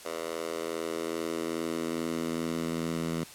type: tone with high-pass filter sweep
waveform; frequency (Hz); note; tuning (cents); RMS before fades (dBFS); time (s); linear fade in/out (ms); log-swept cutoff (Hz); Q
10% pulse; 82.41; E2; 0; -33; 0.05-3.24; 5; 540 to 170; 1.8
effects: white hiss -48 dBFS RMS until 3.34 s + low-pass 11000 Hz 12 dB/octave